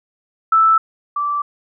sine tone pair in turn, 1318.5 / 1165.2 Hz, E6 / D6, 0 / -14 cents, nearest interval major second, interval 214 cents, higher first, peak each -9 / -17 dBFS, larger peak first, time 0.52-0.78 / 1.16-1.42 s, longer neither, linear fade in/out 5 ms, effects none

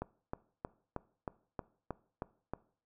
click train, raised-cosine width 1 ms, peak -23 dBFS, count 9, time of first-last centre 0.02-2.536 s, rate 3.18 Hz, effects noise-tail reverb RT60 0.5 s tail -20 dB re dry

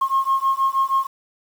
sine beating tone pair, 1074 / 1080.3 Hz, C6 / C#6, +45 / -45 cents, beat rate 6.3 Hz, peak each -19 dBFS, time 0.01-1.07 s, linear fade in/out 10 ms, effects tanh soft clip ceiling -11 dBFS + 7-bit

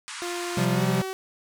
pink band-pass noise, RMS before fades -37 dBFS, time 0.08-0.65 s, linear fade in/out 0 ms, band 910 to 10000 Hz, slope 96 dB/octave
sawtooth tone with pitch glide, 350 to 379.5 Hz, F4 to F#4, +4 to +44 cents, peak -26 dBFS, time 0.22-1.13 s, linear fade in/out 0 ms, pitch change +140 cents, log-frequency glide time 0.72-0.84 s
square chord, C suspended fourth, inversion none, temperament equal with one note detuned, 130.81 / 174.61 / 193.41 Hz, C3 / F3 / G3, 0 / 0 / -23 cents, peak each -27 dBFS, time 0.57-1.02 s, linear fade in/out 5 ms
effects none

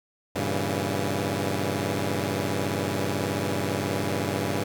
10% pulse chord, G diminished seventh, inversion none, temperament equal with one note detuned, 98 / 116.54 / 139.88 / 164.81 Hz, G2 / Bb2 / Db3 / Fb3, 0 / 0 / +16 / 0 cents, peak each -20 / -25 / -23 / -25 dBFS, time 0.35-4.64 s, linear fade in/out 10 ms, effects none

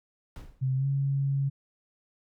brown noise with exponential decay, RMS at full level -35 dBFS, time 0.36-0.69 s, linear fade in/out 1 ms, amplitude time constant 70 ms
sine tone with pitch glide, 131.2 to 138.2 Hz, C3 to C#3, +5 to -5 cents, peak -24 dBFS, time 0.61-1.5 s, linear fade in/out 20 ms, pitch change +90 cents, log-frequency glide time 0.76-0.86 s
effects none

